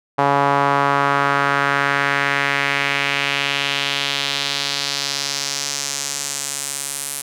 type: tone with band-pass filter sweep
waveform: sawtooth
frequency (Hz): 140.6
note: C#3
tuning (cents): +25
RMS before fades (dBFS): -20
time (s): 0.18-7.22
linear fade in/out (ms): 10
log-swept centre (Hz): 890 to 10000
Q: 2
effects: none